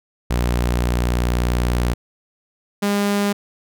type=tone pair in turn; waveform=sawtooth; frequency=60.3 / 202.8 Hz; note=B1 / G#3; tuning=-41 / -41 cents; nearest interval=octave + major sixth; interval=2100 cents; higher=second; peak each=-13 dBFS; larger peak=neither; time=0.3-1.94 / 2.82-3.33 s; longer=first; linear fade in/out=10 ms; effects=none